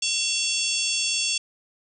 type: harmonic tone with a mistuned harmonic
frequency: 907 Hz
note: A#5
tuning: 48 cents flat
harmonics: 3 / 4 / 5 / 6 / 7 / 8 / 9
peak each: -28 / -29 / -30 / -31 / -31 / -32 / -33 dBFS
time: 0.02-1.38 s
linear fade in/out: 5 ms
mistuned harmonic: 4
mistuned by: -120 cents
effects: none